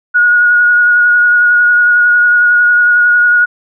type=tone with vibrato; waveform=sine; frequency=1448 Hz; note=F#6; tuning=38 cents flat; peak=-5 dBFS; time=0.14-3.46 s; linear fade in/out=20 ms; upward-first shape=sine; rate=11 Hz; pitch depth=16 cents each way; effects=none

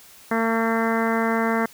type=harmonic tone; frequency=226.6 Hz; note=A#3; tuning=49 cents flat; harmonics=1 / 2 / 3 / 4 / 5 / 6 / 7 / 8 / 9; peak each=-23 / -26 / -28 / -29 / -30 / -31 / -31 / -32 / -33 dBFS; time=0.31-1.66 s; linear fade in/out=5 ms; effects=white hiss -48 dBFS RMS until 1.73 s

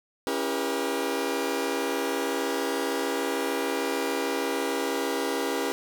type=chord; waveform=sawtooth; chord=C# diminished seventh; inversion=none; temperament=just; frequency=277.2 / 332.6 / 399.1 / 479 Hz; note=C#4 / E4 / G4 / Bb4; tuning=0 / +16 / +31 / +47 cents; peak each=-28 / -30 / -27 / -27 dBFS; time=0.27-5.72 s; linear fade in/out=0 ms; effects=none

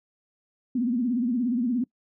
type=tone with vibrato; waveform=sine; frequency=242.7 Hz; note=B3; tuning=30 cents flat; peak=-22 dBFS; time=0.75-1.84 s; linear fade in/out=5 ms; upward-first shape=sine; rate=17 Hz; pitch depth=130 cents each way; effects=noise-tail reverb RT60 0.1 s tail -22 dB re dry

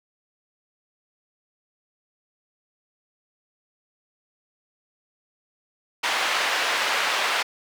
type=band-pass noise; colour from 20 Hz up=white; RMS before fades=-24 dBFS; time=6.03-7.43 s; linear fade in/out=10 ms; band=640 to 2700 Hz; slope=12 dB/octave; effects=none

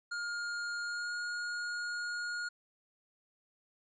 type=tone with pitch glide; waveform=square; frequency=1416 to 1432.5 Hz; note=F6 to F6; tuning=+23 to +44 cents; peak=-36 dBFS; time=0.11-2.49 s; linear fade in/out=10 ms; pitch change=+21 cents; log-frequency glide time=0.83-1.13 s; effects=resampled to 16000 Hz

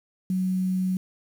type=tone with quantisation; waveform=sine; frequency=185.8 Hz; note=F#3; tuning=7 cents sharp; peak=-22 dBFS; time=0.3-0.97 s; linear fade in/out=2 ms; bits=8; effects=none

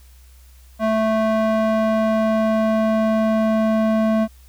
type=tone with band-pass filter sweep; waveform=square; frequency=219.8 Hz; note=A3; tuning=2 cents flat; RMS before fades=-18 dBFS; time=0.79-4.28 s; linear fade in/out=50 ms; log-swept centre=710 to 470 Hz; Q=1.2; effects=added 63 Hz sine -44 dBFS peak until 4.48 s + white hiss -55 dBFS RMS until 4.48 s

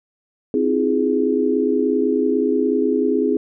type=chord; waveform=sine; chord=F minor seventh; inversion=second; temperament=equal with one note detuned; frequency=261.6 / 319 / 349.2 / 415.3 Hz; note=C4 / Eb4 / F4 / Ab4; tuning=0 / +43 / 0 / 0 cents; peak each=-20 / -22 / -25 / -19 dBFS; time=0.54-3.37 s; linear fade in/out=2 ms; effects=none

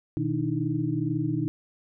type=tone cluster; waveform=sine; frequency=123.4 / 157.5 / 297.1 / 319.3 Hz; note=B2 / D#3 / D4 / D#4; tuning=-1 / +21 / +20 / +45 cents; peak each=-30 dBFS; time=0.17-1.48 s; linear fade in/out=0 ms; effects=none

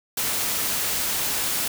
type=noise; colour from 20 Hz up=white; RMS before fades=-25 dBFS; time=0.17-1.68 s; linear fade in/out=5 ms; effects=none

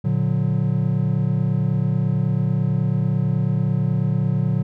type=chord; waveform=triangle; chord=Bb augmented; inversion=none; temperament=just; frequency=116.54 / 145.68 / 182.1 Hz; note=Bb2 / D3 / F#3; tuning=0 / -14 / -27 cents; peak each=-20 / -19 / -21 dBFS; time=0.04-4.63 s; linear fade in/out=10 ms; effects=none

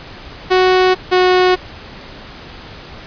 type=tone pair in turn; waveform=sawtooth; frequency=370 / 366.2 Hz; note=F#4 / F#4; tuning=0 / -18 cents; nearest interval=unison; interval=18 cents; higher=first; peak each=-5 dBFS; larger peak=neither; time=0.5-0.95 / 1.11-1.56 s; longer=neither; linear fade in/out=20 ms; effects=pink hiss -34 dBFS RMS until 3.06 s + resampled to 11025 Hz

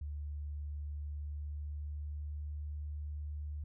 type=tone with pitch glide; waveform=sine; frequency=73.42 to 74.27 Hz; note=D2 to D2; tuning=0 to +20 cents; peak=-38 dBFS; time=0.01-3.64 s; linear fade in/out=5 ms; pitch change=+20 cents; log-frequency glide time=0.83-2.59 s; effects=none

